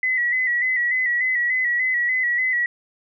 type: tone with vibrato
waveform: sine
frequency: 1975.5 Hz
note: B6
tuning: in tune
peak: -18 dBFS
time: 0.03-2.66 s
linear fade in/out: 2 ms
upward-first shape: square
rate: 3.4 Hz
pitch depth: 44 cents each way
effects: none